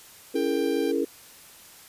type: chord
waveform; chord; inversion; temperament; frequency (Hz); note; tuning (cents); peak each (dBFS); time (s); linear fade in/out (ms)
sine; A# half-diminished seventh; first; just; 279.7 / 335.6 / 419.5 / 466.2; C#4 / E4 / G#4 / A#4; +16 / +31 / +17 / 0; -28; 0.34-1.05; 10
type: tone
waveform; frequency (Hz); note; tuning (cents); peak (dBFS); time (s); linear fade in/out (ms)
10% pulse; 790; G5; +13; -29; 0.35-0.92; 10
effects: white hiss -49 dBFS RMS until 1.88 s + resampled to 32000 Hz